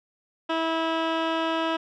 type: tone with low-pass filter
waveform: 15% pulse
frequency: 325.6 Hz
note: E4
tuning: 21 cents flat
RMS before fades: -26 dBFS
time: 0.49-1.77 s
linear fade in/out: 10 ms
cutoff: 2700 Hz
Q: 1.7
effects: none